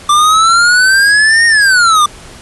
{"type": "exponential two-way sweep", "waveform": "square", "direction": "up then down", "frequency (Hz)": [1174.7, 1864.7, 1174.7], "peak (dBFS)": -6, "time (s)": [0.09, 2.06], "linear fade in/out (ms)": 5, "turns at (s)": 1.46, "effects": ["pink hiss -34 dBFS RMS until 2.41 s", "resampled to 24000 Hz"]}